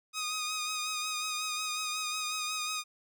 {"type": "tone with vibrato", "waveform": "10% pulse", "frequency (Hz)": 1245, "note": "D#6", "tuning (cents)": 1, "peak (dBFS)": -24, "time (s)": [0.13, 2.84], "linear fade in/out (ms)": 50, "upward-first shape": "sine", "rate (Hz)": 5.5, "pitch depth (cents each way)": 30, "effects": []}